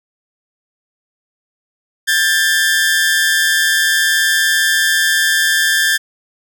sawtooth tone pair together, 1599.5 / 1760 Hz, G6 / A6, +34 / 0 cents, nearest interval major second, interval 166 cents, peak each -11 dBFS, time 2.07-5.98 s, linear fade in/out 20 ms, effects none

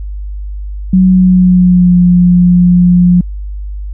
sine tone with pitch glide, 186.1 to 177.59 Hz, F#3 to F3, +10 to +29 cents, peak -3 dBFS, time 0.93-3.21 s, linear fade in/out 5 ms, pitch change -81 cents, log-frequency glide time 1.04-1.97 s, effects added 50 Hz sine -18 dBFS peak until 3.93 s

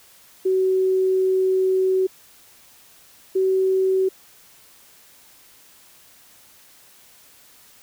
sine tone pair in turn, 376.4 / 379 Hz, F#4 / F#4, +30 / +42 cents, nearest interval unison, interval 12 cents, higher second, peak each -16 dBFS, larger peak neither, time 0.45-2.07 / 3.35-4.09 s, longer first, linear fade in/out 10 ms, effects white hiss -51 dBFS RMS until 7.82 s

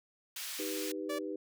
pink high-pass noise, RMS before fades -41 dBFS, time 0.36-0.92 s, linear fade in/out 5 ms, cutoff 2400 Hz, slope 12 dB/octave
sine chord, Eb augmented, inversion none, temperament equal, 311.1 / 392 / 493.9 Hz, Eb4 / G4 / B4, 0 / 0 / 0 cents, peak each -39 / -40 / -42 dBFS, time 0.59-1.36 s, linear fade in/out 5 ms
sawtooth tone, 578 Hz, D5, 28 cents flat, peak -32 dBFS, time 1.09-1.19 s, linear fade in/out 10 ms
effects none

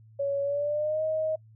sine tone with pitch glide, 560 to 628.6 Hz, C#5 to D#5, +18 to +18 cents, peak -25 dBFS, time 0.19-1.36 s, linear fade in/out 10 ms, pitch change +200 cents, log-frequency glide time 0.43-1.03 s, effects noise-tail reverb RT60 0.1 s tail -25 dB re dry + added 110 Hz sine -51 dBFS peak until 1.55 s

